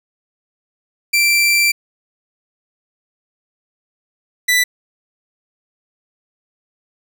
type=tone pair in turn; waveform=sawtooth; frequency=2349 / 1980.9 Hz; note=D7 / B6; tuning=0 / +5 cents; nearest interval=minor third; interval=295 cents; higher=first; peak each=-8 dBFS; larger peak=neither; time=1.13-1.72 / 4.48-4.64 s; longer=first; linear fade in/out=10 ms; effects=none